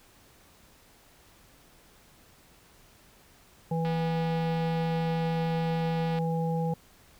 harmonic tone, 164.2 Hz, E3, 6 cents flat, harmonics 1 / 3 / 5, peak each -27 / -33 / -35 dBFS, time 3.71-6.74 s, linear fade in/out 5 ms
click train, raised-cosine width 0.3 ms, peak -26 dBFS, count 569, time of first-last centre 3.85-6.187 s, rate 243 Hz
effects pink hiss -58 dBFS RMS until 7.19 s

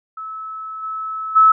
sine tone with level steps, 1300 Hz, E6, 24 cents flat, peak -27 / -23 / -7 dBFS, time 0.17-1.52 s, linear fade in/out 5 ms, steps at 0.82 / 1.35 s, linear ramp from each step 20 ms, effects none

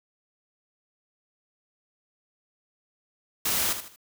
white noise with echo, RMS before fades -26 dBFS, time 3.45-3.73 s, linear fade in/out 5 ms, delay 77 ms, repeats 3, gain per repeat -9 dB, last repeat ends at 3.961 s, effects none

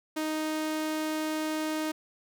sawtooth tone, 311.1 Hz, D#4, in tune, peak -25 dBFS, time 0.16-1.92 s, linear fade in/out 10 ms, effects none

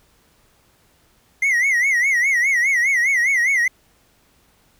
triangle tone with vibrato, 2042 Hz, C7, 43 cents flat, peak -13 dBFS, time 1.42-3.68 s, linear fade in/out 5 ms, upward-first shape sine, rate 4.9 Hz, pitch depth 150 cents each way, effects pink hiss -58 dBFS RMS until 4.79 s

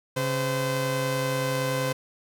sawtooth tone pair together, 136 / 513.5 Hz, C#3 / C5, -33 / -33 cents, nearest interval octave + major seventh, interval 2300 cents, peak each -24 / -23 dBFS, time 0.16-1.93 s, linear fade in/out 10 ms, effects none

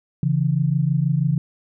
sine tone pair together, 138.59 / 164.81 Hz, C#3 / E3, 0 / 0 cents, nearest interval minor third, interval 300 cents, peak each -19 / -20 dBFS, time 0.23-1.38 s, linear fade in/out 2 ms, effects none

